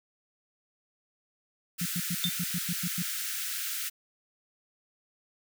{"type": "high-pass noise", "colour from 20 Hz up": "white", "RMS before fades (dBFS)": -34, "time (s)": [1.78, 3.9], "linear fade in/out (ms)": 20, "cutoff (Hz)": 1300, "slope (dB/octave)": 96}
{"type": "tone bursts", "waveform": "sine", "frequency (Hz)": 174.61, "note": "F3", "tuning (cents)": 0, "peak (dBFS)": -29, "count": 9, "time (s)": [1.81, 3.024], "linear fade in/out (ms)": 5, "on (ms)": 46, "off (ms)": 100}
{"type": "tone with exponential decay", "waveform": "sine", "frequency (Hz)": 3584, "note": "A7", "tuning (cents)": 31, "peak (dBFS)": -22, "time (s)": [2.24, 2.36], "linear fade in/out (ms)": 0, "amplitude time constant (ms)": 26}
{"effects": []}